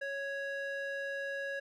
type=tone with band-pass filter; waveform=square; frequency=554.4 Hz; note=C#5; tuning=in tune; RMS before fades=-38 dBFS; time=0.01-1.6 s; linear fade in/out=10 ms; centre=1300 Hz; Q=3.3; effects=none